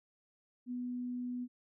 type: tone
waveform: sine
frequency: 246.9 Hz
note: B3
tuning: in tune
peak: -36 dBFS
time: 0.66-1.48 s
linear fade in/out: 50 ms
effects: none